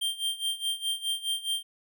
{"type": "tone with tremolo", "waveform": "square", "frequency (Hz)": 3171, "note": "G7", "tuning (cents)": 19, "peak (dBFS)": -26, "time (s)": [0.01, 1.63], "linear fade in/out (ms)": 10, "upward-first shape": "sine", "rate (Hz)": 4.8, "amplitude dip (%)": 85, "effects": []}